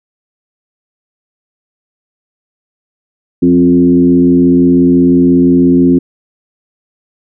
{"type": "tone with frequency modulation", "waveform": "sine", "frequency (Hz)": 263.8, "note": "C4", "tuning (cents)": 14, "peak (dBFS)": -4, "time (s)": [3.42, 5.99], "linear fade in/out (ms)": 10, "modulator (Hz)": 85.9, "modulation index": 0.91, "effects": []}